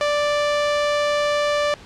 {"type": "tone", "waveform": "sawtooth", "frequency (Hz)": 587.3, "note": "D5", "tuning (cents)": 0, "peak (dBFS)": -14, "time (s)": [0.01, 1.74], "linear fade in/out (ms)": 0, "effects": ["pink hiss -43 dBFS RMS until 1.85 s", "low-pass 5000 Hz 12 dB/octave"]}